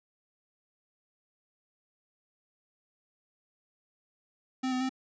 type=tone with pitch steps; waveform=square; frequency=259.5 / 254.6 / 261 Hz; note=C4 / C4 / C4; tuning=-14 / -47 / -4 cents; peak=-29 dBFS; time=4.63-4.894 s; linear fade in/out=10 ms; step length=88 ms; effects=resampled to 16000 Hz